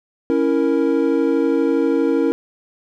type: chord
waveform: triangle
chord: A# diminished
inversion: first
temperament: equal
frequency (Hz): 277.2 / 329.6 / 466.2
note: C#4 / E4 / A#4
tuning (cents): 0 / 0 / 0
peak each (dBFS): -17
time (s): 0.3-2.32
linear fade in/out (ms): 0
effects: none